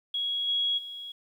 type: tone with level steps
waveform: sine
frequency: 3322 Hz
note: G#7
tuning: in tune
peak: -27 / -24 / -37 dBFS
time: 0.14-1.12 s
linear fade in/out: 5 ms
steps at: 0.47 / 0.77 s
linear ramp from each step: 20 ms
effects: 10-bit